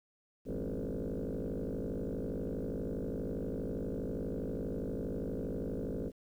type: tone with frequency modulation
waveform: sine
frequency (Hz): 113.7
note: A#2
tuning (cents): -43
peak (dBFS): -33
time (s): 0.45-6.12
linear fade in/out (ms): 50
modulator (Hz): 52.4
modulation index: 7.9
effects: tanh soft clip ceiling -31 dBFS + 11-bit